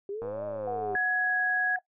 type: exponential two-way sweep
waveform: sine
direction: up then down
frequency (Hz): 388.5 to 622.3 to 388.5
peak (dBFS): -32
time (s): 0.09-0.95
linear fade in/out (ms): 2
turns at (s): 0.45
type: click train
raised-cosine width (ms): 1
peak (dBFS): -28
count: 78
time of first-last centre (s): 0.22-0.953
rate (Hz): 105
type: tone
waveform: sine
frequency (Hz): 735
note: F#5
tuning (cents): -12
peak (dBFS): -32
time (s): 0.67-1.79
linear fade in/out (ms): 5
type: tone with pitch glide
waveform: sine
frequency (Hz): 1675 to 1664.4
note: G#6 to G#6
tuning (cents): +14 to +3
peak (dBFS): -24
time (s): 0.95-1.76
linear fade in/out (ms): 2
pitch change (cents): -11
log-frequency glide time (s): 1.12-1.37
effects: noise-tail reverb RT60 0.1 s tail -18 dB re dry

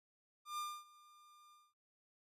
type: tone with ADSR envelope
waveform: 45% pulse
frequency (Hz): 1201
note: D6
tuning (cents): +38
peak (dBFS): -39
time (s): 0.45-1.74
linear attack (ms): 130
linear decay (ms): 260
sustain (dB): -23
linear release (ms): 220
effects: noise-tail reverb RT60 0.1 s tail -26 dB re dry + resampled to 32000 Hz

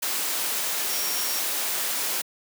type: tone in noise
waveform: sine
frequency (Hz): 5588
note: F8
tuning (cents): 0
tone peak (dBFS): -32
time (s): 0.89-1.4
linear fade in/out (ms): 10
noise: white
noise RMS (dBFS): -27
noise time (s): 0.02-2.22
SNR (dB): -8
effects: high-pass 300 Hz 12 dB/octave

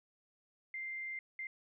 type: tone bursts at uneven times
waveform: sine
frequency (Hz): 2093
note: C7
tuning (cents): 0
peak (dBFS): -39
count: 2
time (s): 0.74-1.19 / 1.39-1.47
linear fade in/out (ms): 2
effects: none

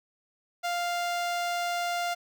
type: tone with notch filter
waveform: sawtooth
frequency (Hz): 698.5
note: F5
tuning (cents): 0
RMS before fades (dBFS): -30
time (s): 0.63-2.15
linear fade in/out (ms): 20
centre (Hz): 11000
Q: 1.4
effects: none

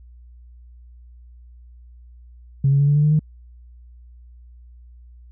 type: tone with pitch steps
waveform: sine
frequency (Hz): 137.1 / 139.74 / 142.43 / 145.17 / 147.96 / 150.81 / 153.71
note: C#3 / C#3 / C#3 / D3 / D3 / D3 / D#3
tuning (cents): -19 / +14 / +47 / -20 / +13 / +46 / -21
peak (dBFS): -12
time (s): 2.64-3.193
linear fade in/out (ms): 5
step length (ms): 79
effects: tanh soft clip ceiling -8 dBFS + added 60 Hz sine -42 dBFS peak until 5.31 s

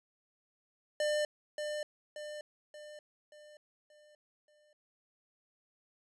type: tone with echo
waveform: square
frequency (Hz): 599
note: D5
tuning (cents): +34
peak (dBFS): -30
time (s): 1-1.25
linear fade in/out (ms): 2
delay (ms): 580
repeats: 6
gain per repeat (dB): -6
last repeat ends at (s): 4.73
effects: resampled to 22050 Hz

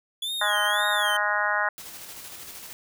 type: tone with vibrato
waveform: 45% pulse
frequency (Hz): 3387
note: G#7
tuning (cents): +33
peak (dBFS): -27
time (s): 0.22-1.17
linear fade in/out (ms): 5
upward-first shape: sine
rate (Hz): 1.9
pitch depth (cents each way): 160
type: harmonic tone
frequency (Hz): 207.7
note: G#3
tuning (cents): 0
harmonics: 3 / 4 / 5 / 6 / 7 / 8 / 9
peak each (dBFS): -32 / -30 / -30 / -32 / -27 / -30 / -29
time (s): 0.41-1.69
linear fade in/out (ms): 5
type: noise with tremolo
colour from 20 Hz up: white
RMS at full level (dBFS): -40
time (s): 1.78-2.73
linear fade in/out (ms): 0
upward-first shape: square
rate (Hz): 13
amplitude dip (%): 30
effects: none

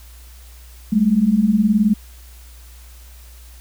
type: beating tone pair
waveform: sine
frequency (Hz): 197.9 / 216.9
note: G3 / A3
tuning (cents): +17 / -25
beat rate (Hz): 19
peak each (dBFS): -17 / -14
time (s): 0.92-1.94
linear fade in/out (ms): 10
effects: added 60 Hz sine -39 dBFS peak until 3.6 s + white hiss -48 dBFS RMS until 3.6 s

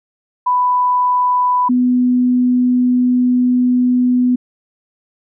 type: tone pair in turn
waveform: sine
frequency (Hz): 993 / 248.8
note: B5 / B3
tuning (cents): +9 / +13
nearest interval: 2 octaves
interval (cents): 2396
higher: first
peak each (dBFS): -11 / -10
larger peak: second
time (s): 0.46-1.69 / 1.69-4.36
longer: second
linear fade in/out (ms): 10
effects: none

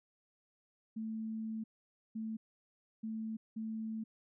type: tone bursts at uneven times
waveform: sine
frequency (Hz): 220.9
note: A3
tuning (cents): +7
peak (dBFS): -37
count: 4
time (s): 0.96-1.64 / 2.15-2.37 / 3.03-3.37 / 3.56-4.04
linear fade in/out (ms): 10
effects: none

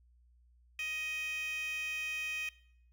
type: tone with high-pass filter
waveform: 15% pulse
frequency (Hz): 626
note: D#5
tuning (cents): +10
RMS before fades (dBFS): -38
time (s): 0.79-2.49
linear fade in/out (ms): 2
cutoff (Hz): 2600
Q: 6.2
effects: noise-tail reverb RT60 0.7 s tail -20 dB re dry + added 60 Hz sine -62 dBFS peak until 2.92 s

